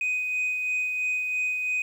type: tone with tremolo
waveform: sine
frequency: 2500 Hz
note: D#7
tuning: 8 cents sharp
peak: -21 dBFS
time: 0.01-1.82 s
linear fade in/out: 2 ms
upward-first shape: sine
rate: 3 Hz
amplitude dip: 40%
effects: tanh soft clip ceiling -22 dBFS + 9-bit